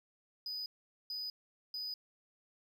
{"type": "tone bursts", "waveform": "triangle", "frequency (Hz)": 4978, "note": "D#8", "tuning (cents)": 0, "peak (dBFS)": -37, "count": 3, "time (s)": [0.46, 1.94], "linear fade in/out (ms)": 2, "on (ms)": 200, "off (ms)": 440, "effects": []}